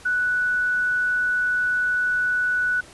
sine tone, 1480 Hz, F#6, in tune, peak -19 dBFS, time 0.05-2.81 s, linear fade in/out 10 ms, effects pink hiss -46 dBFS RMS until 2.93 s + resampled to 24000 Hz

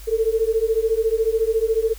sine beating tone pair, 440 / 454 Hz, A4 / A#4, 0 / -46 cents, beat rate 14 Hz, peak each -20 dBFS, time 0.07-1.94 s, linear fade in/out 20 ms, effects added 50 Hz sine -36 dBFS peak until 1.98 s + white hiss -45 dBFS RMS until 1.98 s

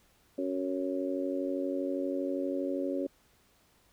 harmonic tone, 92.5 Hz, F#2, in tune, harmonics 3 / 4 / 5 / 6, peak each -33 / -36 / -41 / -35 dBFS, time 0.38-3.07 s, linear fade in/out 5 ms, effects pink hiss -66 dBFS RMS until 3.92 s

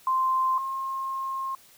sine tone pair in turn, 1044 / 1068.4 Hz, C6 / C6, -4 / +36 cents, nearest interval unison, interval 40 cents, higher second, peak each -21 / -28 dBFS, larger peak first, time 0.07-0.58 / 0.58-1.55 s, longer second, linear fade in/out 2 ms, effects white hiss -55 dBFS RMS until 1.77 s

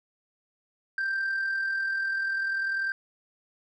sine tone with amplitude modulation, 1572 Hz, G6, 4 cents sharp, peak -22 dBFS, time 0.98-2.92 s, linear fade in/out 2 ms, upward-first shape sine, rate 40.3 Hz, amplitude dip 45%, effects tanh soft clip ceiling -24 dBFS

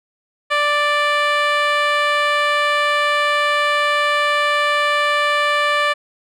10% pulse tone with band-pass filter, 587.3 Hz, D5, in tune, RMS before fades -17 dBFS, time 0.5-5.94 s, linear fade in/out 20 ms, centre 1200 Hz, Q 0.75, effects none

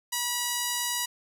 5% pulse tone, 969 Hz, B5, 33 cents flat, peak -15 dBFS, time 0.12-1.06 s, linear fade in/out 10 ms, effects none

